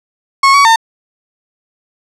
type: tone with pitch steps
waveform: 35% pulse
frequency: 1095 / 1127 / 905 Hz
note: C#6 / C#6 / A5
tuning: -22 / +28 / +48 cents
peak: -3 dBFS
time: 0.43-0.76 s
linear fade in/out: 5 ms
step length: 110 ms
effects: low-pass 7000 Hz 12 dB/octave